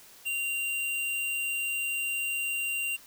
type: tone with sample-and-hold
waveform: sine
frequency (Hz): 2773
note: F7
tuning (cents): -13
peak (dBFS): -28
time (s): 0.25-2.97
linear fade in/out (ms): 20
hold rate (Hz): 11025
effects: white hiss -53 dBFS RMS until 3.06 s